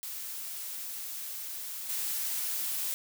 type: noise with level steps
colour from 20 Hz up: blue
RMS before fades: -39 / -33 dBFS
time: 0.03-2.94 s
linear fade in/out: 0 ms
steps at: 1.89 s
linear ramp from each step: 10 ms
effects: none